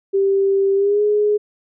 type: tone with pitch glide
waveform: sine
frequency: 392 to 417.7 Hz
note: G4 to G#4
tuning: 0 to +10 cents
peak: -13 dBFS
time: 0.13-1.38 s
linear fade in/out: 20 ms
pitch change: +110 cents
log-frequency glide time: 0.75-1.02 s
effects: none